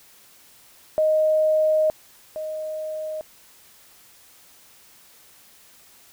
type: tone pair in turn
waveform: sine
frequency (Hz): 622.3 / 622.3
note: D#5 / D#5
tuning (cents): 0 / 0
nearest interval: unison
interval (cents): 0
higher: neither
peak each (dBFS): -16 / -27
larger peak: first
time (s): 0.98-1.9 / 2.36-3.21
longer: first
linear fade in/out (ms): 0
effects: white hiss -52 dBFS RMS until 6.12 s